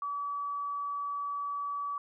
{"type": "tone", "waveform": "sine", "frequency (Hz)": 1145, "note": "D6", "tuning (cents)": -44, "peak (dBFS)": -32, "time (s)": [0.02, 1.98], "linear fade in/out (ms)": 2, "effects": []}